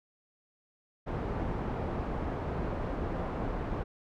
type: low-pass noise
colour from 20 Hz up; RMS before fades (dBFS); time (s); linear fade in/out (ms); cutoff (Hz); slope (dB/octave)
pink; -34; 1.06-3.84; 20; 970; 12
effects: none